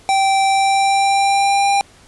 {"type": "tone with pitch glide", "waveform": "square", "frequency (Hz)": [779, 798.6], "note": ["G5", "G5"], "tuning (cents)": [-11, 32], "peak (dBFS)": -13, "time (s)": [0.09, 1.81], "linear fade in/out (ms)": 0, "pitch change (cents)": 43, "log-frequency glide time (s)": [0.45, 1.68], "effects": ["pink hiss -47 dBFS RMS until 2.07 s", "resampled to 24000 Hz"]}